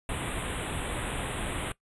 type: band-stop noise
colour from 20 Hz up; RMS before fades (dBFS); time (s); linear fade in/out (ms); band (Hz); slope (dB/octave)
pink; -33; 0.09-1.72; 2; 3700 to 7900; 96
effects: noise-tail reverb RT60 0.1 s tail -19 dB re dry + resampled to 24000 Hz